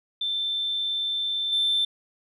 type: tone with level steps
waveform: sine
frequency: 3551 Hz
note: A7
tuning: 15 cents sharp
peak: -24 / -19 dBFS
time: 0.21-1.85 s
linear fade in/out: 5 ms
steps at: 1.52 s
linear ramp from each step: 10 ms
effects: tanh soft clip ceiling -17 dBFS